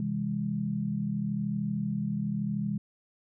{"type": "chord", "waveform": "sine", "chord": "C augmented", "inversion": "none", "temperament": "just", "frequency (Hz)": [130.81, 163.52, 204.4], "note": ["C3", "E3", "G#3"], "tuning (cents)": [0, -14, -27], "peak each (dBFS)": [-35, -34, -30], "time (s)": [0, 2.78], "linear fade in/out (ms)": 2, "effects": []}